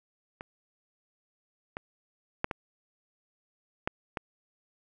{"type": "clicks", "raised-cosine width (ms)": 0.5, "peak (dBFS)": [-24, -20, -11, -17, -13, -17], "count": 6, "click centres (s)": [0.409, 1.769, 2.444, 2.512, 3.875, 4.172], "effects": []}